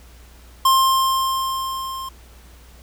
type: tone with level ramp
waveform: square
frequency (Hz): 1058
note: C6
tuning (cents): +19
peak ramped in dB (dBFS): -12 to -29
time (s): 0.65-2.09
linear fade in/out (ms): 5
effects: added 60 Hz sine -44 dBFS peak until 2.82 s + pink hiss -50 dBFS RMS until 2.82 s